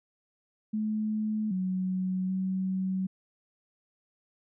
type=tone with pitch steps; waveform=sine; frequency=215 / 185.9 / 188.4 Hz; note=A3 / F#3 / F#3; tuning=-40 / +8 / +32 cents; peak=-27 dBFS; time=0.73-3.07 s; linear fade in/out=10 ms; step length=780 ms; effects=none